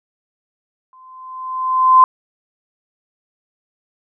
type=tone with exponential growth; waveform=sine; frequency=1033 Hz; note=C6; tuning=22 cents flat; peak=-3 dBFS; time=0.93-2.04 s; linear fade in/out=1 ms; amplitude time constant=240 ms; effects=none